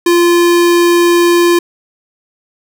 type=tone; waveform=square; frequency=346.1 Hz; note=F4; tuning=16 cents flat; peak=-7 dBFS; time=0.06-1.59 s; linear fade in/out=5 ms; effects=none